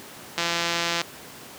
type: click train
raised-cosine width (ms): 0.2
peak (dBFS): -7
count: 109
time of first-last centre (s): 0.38-1.015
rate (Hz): 170
effects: pink hiss -42 dBFS RMS until 1.58 s + high-pass 150 Hz 12 dB/octave